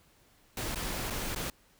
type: noise with dropouts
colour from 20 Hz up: pink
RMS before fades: -35 dBFS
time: 0.57-1.5 s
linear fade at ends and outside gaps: 2 ms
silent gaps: 0.747-0.757 / 1.101-1.105 / 1.348-1.36 s
effects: pink hiss -64 dBFS RMS until 1.79 s